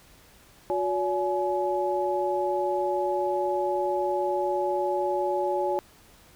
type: tone cluster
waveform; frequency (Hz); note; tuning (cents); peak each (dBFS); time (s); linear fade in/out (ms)
sine; 362.9 / 570 / 846; F#4 / C#5 / G#5; -34 / +48 / +32; -28; 0.7-5.79; 0
effects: pink hiss -55 dBFS RMS until 6.35 s